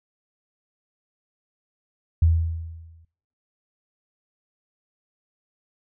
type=tone with exponential decay; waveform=sine; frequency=82.2 Hz; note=E2; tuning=4 cents flat; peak=-12 dBFS; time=2.22-3.05 s; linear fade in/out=5 ms; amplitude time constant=180 ms; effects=noise-tail reverb RT60 0.7 s tail -23 dB re dry